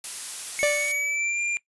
blue noise, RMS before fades -31 dBFS, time 0.04-0.92 s, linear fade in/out 2 ms
square tone with pitch glide, 2204 to 2390 Hz, C#7 to D7, -11 to +30 cents, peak -25 dBFS, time 0.59-1.57 s, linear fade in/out 0 ms, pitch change +141 cents, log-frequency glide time 0.74-1.4 s
45% pulse tone with exponential decay, 587.3 Hz, D5, in tune, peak -18 dBFS, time 0.63-1.19 s, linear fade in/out 0 ms, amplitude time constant 120 ms
effects noise-tail reverb RT60 0.1 s tail -19 dB re dry + resampled to 24000 Hz

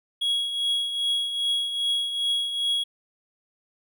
triangle tone with tremolo, 3322 Hz, G#7, in tune, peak -19 dBFS, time 0.21-2.84 s, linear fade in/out 10 ms, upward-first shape triangle, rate 2.5 Hz, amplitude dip 60%, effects none

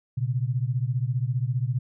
sine beating tone pair, 120 / 135 Hz, B2 / C#3, -49 / -45 cents, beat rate 15 Hz, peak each -25 / -27 dBFS, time 0.17-1.79 s, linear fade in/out 10 ms, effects none

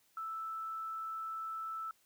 sine tone with quantisation, 1318.5 Hz, E6, in tune, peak -38 dBFS, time 0.17-1.91 s, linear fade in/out 2 ms, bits 11, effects white hiss -71 dBFS RMS until 2.05 s

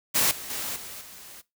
white noise with level steps, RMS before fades -22 / -38 / -32 / -40 / -45 dBFS, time 0.14-1.42 s, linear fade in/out 20 ms, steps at 0.31 / 0.5 / 0.76 / 1.01 s, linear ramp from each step 2 ms, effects noise-tail reverb RT60 0.2 s tail -19 dB re dry

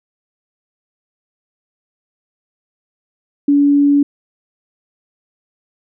sine tone, 285.6 Hz, D4, 48 cents flat, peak -8 dBFS, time 3.48-4.03 s, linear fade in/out 5 ms, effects none

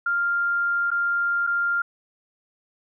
sine tone with dropouts, 1396.9 Hz, F6, in tune, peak -20 dBFS, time 0.06-1.82 s, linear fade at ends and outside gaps 5 ms, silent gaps 0.905-0.914 / 1.468-1.472 s, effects none

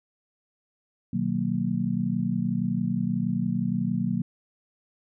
sine chord, B major seventh, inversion none, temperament just, 123.47 / 154.34 / 185.21 / 231.5 Hz, B2 / D#3 / F#3 / A#3, 0 / -14 / +2 / -12 cents, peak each -32 / -32 / -27 / -28 dBFS, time 1.13-4.22 s, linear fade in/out 5 ms, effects none

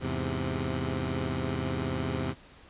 15% pulse chord, E augmented, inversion none, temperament equal, 82.41 / 103.83 / 130.81 Hz, E2 / G#2 / B#2, 0 / 0 / 0 cents, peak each -27 / -30 / -26 dBFS, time 0-2.35 s, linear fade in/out 50 ms, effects pink hiss -54 dBFS RMS until 2.69 s + resampled to 8000 Hz

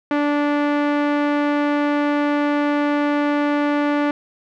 sawtooth tone with low-pass filter, 291.7 Hz, D4, 12 cents flat, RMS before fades -19 dBFS, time 0.11-4.11 s, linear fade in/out 2 ms, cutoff 2000 Hz, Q 0.93, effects none

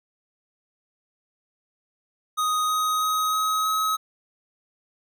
square tone with pitch steps, 1248 / 1255.2 / 1262.5 / 1269.8 / 1277.2 Hz, D#6 / D#6 / D#6 / D#6 / D#6, +5 / +15 / +25 / +35 / +45 cents, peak -22 dBFS, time 2.37-3.97 s, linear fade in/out 20 ms, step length 320 ms, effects none

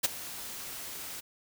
white noise with ADSR envelope, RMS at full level -23 dBFS, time 0.03-1.21 s, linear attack 19 ms, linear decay 16 ms, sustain -18 dB, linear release 17 ms, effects none

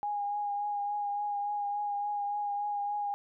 sine tone with vibrato, 820 Hz, G#5, 22 cents flat, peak -30 dBFS, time 0.03-3.14 s, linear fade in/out 0 ms, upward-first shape triangle, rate 3.5 Hz, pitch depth 23 cents each way, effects none

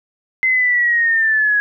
sine linear sweep, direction down, 2066 to 1662 Hz, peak -12 dBFS, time 0.43-1.6 s, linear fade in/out 0 ms, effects none

